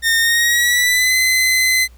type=tone with pitch glide; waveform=sawtooth; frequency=1829 to 2041 Hz; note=A#6 to C7; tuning=-33 to -44 cents; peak=-9 dBFS; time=0.02-1.88 s; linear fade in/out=50 ms; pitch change=+189 cents; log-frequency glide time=0.19-1.16 s; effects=added 60 Hz sine -41 dBFS peak until 1.97 s + pink hiss -54 dBFS RMS until 1.97 s